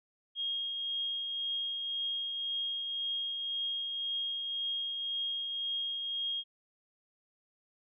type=tone with tremolo; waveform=sine; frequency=3254 Hz; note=G#7; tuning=36 cents flat; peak=-31 dBFS; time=0.35-6.44 s; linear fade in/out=50 ms; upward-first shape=triangle; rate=1.9 Hz; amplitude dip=35%; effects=none